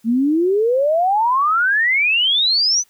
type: exponential sweep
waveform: sine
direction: up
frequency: 220 to 6170 Hz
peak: -13 dBFS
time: 0.04-2.84 s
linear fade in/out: 50 ms
effects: white hiss -58 dBFS RMS until 2.89 s